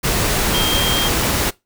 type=tone in noise; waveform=sine; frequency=3204 Hz; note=G7; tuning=37 cents sharp; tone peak=-18 dBFS; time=0.53-1.09 s; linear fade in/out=20 ms; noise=pink; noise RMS=-18 dBFS; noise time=0.03-1.51 s; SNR=-3 dB; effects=noise-tail reverb RT60 0.2 s tail -21 dB re dry